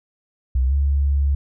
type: tone with pitch glide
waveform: sine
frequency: 64 to 70.2 Hz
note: C2 to C#2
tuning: -38 to +22 cents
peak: -15 dBFS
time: 0.55-1.35 s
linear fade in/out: 5 ms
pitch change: +160 cents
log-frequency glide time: 0.67-0.73 s
effects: none